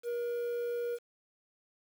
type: tone with quantisation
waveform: triangle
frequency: 476.1 Hz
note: A#4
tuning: 37 cents sharp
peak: -30 dBFS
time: 0.03-0.99 s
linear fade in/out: 50 ms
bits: 9
effects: none